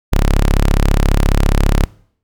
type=tone; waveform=sawtooth; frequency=34.65 Hz; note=C#1; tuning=in tune; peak=-6 dBFS; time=0.12-1.85 s; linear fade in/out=10 ms; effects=noise-tail reverb RT60 0.6 s tail -23 dB re dry